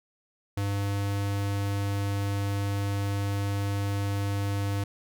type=tone; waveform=square; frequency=100.2 Hz; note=G2; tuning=38 cents sharp; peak=-27 dBFS; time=0.57-4.84 s; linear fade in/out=5 ms; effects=none